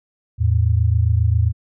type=tone pair together; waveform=sine; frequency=82.41 / 109.87 Hz; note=E2 / A2; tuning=0 / -2 cents; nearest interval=perfect fourth; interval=498 cents; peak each=-16 dBFS; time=0.38-1.53 s; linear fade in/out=50 ms; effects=none